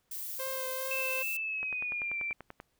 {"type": "noise", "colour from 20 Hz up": "violet", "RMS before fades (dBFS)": -39, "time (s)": [0.11, 1.37], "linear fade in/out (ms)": 5}
{"type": "tone with vibrato", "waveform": "sawtooth", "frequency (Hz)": 524, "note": "C5", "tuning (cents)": 2, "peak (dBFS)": -32, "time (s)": [0.39, 1.23], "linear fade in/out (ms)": 10, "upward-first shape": "sine", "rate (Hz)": 2.4, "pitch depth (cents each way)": 16}
{"type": "tone with pitch glide", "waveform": "sine", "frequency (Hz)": [2637, 2349], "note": ["E7", "D7"], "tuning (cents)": [0, 0], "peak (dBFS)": -32, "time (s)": [0.91, 2.33], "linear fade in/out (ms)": 2, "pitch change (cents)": -200, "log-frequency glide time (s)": [1.4, 2.18]}
{"type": "click train", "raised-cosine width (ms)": 0.5, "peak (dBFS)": -28, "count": 11, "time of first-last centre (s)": [1.63, 2.601], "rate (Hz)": 10.3}
{"effects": ["pink hiss -75 dBFS RMS until 2.79 s"]}